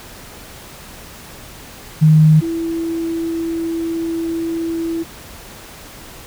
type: tone pair in turn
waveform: sine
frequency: 155.56 / 330.6 Hz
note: D#3 / E4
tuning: 0 / +5 cents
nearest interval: octave + minor second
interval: 1305 cents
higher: second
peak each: -6 / -18 dBFS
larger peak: first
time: 2.01-2.41 / 2.41-5.04 s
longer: second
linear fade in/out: 20 ms
effects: pink hiss -37 dBFS RMS until 6.26 s